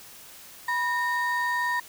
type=ring-modulated tone; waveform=triangle; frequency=1408 Hz; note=F6; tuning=14 cents sharp; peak=-19 dBFS; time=0.68-1.8 s; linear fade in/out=5 ms; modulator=430 Hz; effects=white hiss -47 dBFS RMS until 1.88 s